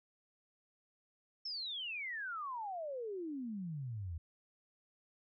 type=exponential sweep; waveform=sine; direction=down; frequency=5420 to 77.78 Hz; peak=-39 dBFS; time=1.45-4.18 s; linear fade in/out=5 ms; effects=none